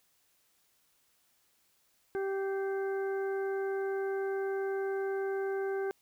harmonic tone with a mistuned harmonic, 389.7 Hz, G4, 10 cents flat, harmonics 1 / 2 / 3 / 4 / 5, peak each -31 / -42 / -51 / -43 / -56 dBFS, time 2.15-5.91 s, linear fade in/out 0 ms, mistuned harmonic 5, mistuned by +120 cents, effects white hiss -71 dBFS RMS until 6.01 s

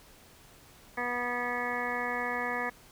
harmonic tone, 244.1 Hz, B3, 20 cents flat, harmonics 1 / 2 / 3 / 4 / 5 / 7 / 8 / 9, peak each -41 / -38 / -38 / -38 / -39 / -36 / -38 / -40 dBFS, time 0.97-2.7 s, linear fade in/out 10 ms, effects pink hiss -56 dBFS RMS until 2.91 s

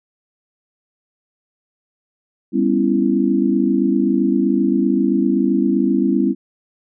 sine chord, C# half-diminished seventh, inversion second, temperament just, 199.57 / 249.5 / 277.2 / 332.6 Hz, G3 / B3 / C#4 / E4, +31 / +18 / 0 / +16 cents, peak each -19 dBFS, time 2.52-6.35 s, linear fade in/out 50 ms, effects none

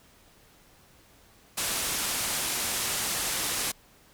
white low-pass noise, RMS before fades -30 dBFS, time 1.57-3.72 s, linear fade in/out 10 ms, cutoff 12000 Hz, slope 24 dB/octave, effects pink hiss -58 dBFS RMS until 4.13 s

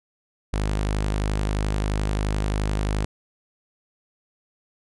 sawtooth tone, 51.5 Hz, G#1, 14 cents flat, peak -18 dBFS, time 0.53-3.05 s, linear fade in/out 5 ms, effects resampled to 24000 Hz

